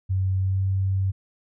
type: tone with pitch glide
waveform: sine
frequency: 94.7 to 95.97 Hz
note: F#2 to G2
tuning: +41 to -36 cents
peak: -20 dBFS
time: 0.09-1.12 s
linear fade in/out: 20 ms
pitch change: +23 cents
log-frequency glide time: 0.39-0.61 s
effects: none